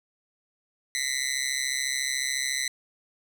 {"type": "tone with amplitude modulation", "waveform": "15% pulse", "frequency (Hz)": 2006, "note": "B6", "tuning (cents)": 26, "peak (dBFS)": -16, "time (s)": [0.95, 2.68], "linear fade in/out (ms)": 0, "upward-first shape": "sine", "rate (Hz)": 134, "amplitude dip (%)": 100, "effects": []}